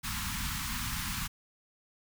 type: band-stop noise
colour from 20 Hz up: pink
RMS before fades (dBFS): -35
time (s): 0.03-1.28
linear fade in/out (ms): 20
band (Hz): 250 to 930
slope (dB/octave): 48
effects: none